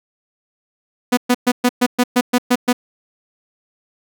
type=tone bursts; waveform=sawtooth; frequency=246.9 Hz; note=B3; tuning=in tune; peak=-7 dBFS; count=10; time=1.12-2.73 s; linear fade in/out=10 ms; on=53 ms; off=120 ms; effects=none